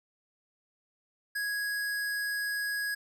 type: tone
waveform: square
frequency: 1661.2 Hz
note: G#6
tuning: in tune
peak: -31 dBFS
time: 1.35-2.95 s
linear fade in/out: 10 ms
effects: none